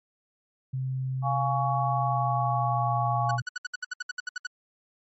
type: tone with pitch glide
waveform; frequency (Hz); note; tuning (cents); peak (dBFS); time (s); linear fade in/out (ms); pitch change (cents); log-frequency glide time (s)
sine; 130.81 to 123.61; C3 to B2; 0 to +2; -27; 0.73-3.42; 10; -98; 1.7-2.92
type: chord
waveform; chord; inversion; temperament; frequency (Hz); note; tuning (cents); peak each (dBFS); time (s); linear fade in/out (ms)
sine; Db major; first; equal with one note detuned; 698.5 / 830.6 / 1119.7; F5 / Ab5 / Db6; 0 / 0 / +17; -29; 1.22-3.39; 50
type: tone bursts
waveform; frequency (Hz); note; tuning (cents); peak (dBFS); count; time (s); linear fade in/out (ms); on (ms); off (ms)
45% pulse; 1479; F#6; -1; -29; 14; 3.29-4.469; 5; 22; 67
effects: MP3 32 kbps